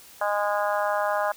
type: harmonic tone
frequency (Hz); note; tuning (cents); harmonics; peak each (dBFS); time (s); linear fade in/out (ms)
205.7; G#3; -16; 3 / 4 / 5 / 6 / 7 / 8; -26 / -28 / -30 / -32 / -33 / -34; 0.21-1.32; 5
effects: white hiss -49 dBFS RMS until 1.36 s